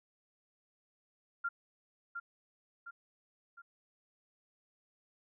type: tone with echo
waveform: sine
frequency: 1391 Hz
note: F6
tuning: 7 cents flat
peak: -32 dBFS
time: 1.44-1.49 s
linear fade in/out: 10 ms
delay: 710 ms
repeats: 3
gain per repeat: -6 dB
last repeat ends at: 3.62 s
effects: none